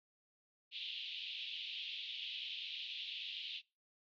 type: band-pass noise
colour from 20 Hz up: white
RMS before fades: -45 dBFS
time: 0.71-3.62 s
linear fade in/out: 50 ms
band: 2700 to 3700 Hz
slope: 48 dB/octave
effects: noise-tail reverb RT60 0.3 s tail -25 dB re dry + AAC 64 kbps